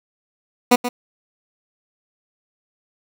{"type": "tone with echo", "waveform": "15% pulse", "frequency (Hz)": 245.3, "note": "B3", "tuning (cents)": -12, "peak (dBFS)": -3, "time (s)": [0.71, 0.76], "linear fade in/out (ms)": 10, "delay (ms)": 130, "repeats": 1, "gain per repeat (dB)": -11, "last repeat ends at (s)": 0.89, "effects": []}